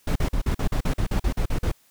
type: noise bursts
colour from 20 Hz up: brown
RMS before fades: -22 dBFS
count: 13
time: 0.07-1.717 s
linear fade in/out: 5 ms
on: 87 ms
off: 43 ms
effects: white hiss -60 dBFS RMS until 1.9 s